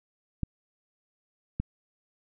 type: clicks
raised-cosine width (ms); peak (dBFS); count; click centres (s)
5; -16; 2; 0.433 / 1.6
effects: none